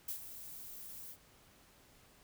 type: noise with ADSR envelope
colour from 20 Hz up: violet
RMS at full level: -39 dBFS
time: 0.08-1.17 s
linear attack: 7 ms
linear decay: 99 ms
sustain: -10 dB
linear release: 60 ms
effects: pink hiss -64 dBFS RMS until 2.23 s